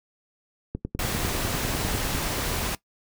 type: click train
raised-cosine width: 3 ms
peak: -16 dBFS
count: 15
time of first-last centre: 0.75-2.15 s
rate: 10 Hz
type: noise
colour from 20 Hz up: pink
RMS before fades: -28 dBFS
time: 0.99-2.75 s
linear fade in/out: 2 ms
effects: noise-tail reverb RT60 0.1 s tail -19 dB re dry